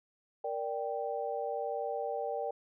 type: chord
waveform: sine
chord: G minor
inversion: first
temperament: equal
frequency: 466.2 / 587.3 / 784 Hz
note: Bb4 / D5 / G5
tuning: 0 / 0 / 0 cents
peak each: -37 / -37 / -37 dBFS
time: 0.44-2.51 s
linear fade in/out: 5 ms
effects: none